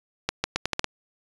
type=accelerating click train; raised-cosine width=0.2 ms; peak=-6 dBFS; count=7; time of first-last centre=0.29-0.843 s; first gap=150 ms; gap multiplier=0.8; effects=resampled to 22050 Hz